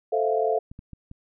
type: chord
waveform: sine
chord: F major seventh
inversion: first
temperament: equal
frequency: 440 / 523.3 / 659.3 / 698.5 Hz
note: A4 / C5 / E5 / F5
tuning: 0 / 0 / 0 / 0 cents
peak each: -24 / -29 / -27 / -26 dBFS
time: 0.12-0.59 s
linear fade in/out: 10 ms
type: clicks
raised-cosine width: 5 ms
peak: -28 dBFS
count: 4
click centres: 0.715 / 0.791 / 0.933 / 1.114 s
effects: none